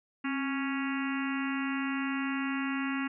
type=harmonic tone with a mistuned harmonic; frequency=277.2 Hz; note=C#4; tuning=in tune; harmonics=1 / 3 / 4 / 5 / 6 / 7 / 8 / 9 / 10; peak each=-31 / -45 / -41 / -41 / -42 / -41 / -45 / -45 / -43 dBFS; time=0.24-3.08 s; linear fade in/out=10 ms; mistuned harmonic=1; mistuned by=-59 cents; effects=none